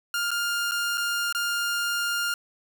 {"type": "tone with dropouts", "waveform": "sawtooth", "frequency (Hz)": 1406, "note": "F6", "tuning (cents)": 11, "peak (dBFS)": -21, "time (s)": [0.14, 2.34], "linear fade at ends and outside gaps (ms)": 2, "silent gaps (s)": [[0.307, 0.314], [0.712, 0.718], [0.974, 0.978], [1.326, 1.348]], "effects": []}